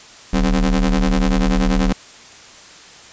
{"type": "ring-modulated tone", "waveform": "30% pulse", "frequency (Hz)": 78.1, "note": "D#2", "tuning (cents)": 7, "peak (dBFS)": -8, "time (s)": [0.33, 1.93], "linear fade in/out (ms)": 5, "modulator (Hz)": 112, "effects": ["white hiss -41 dBFS RMS until 3.12 s", "resampled to 16000 Hz"]}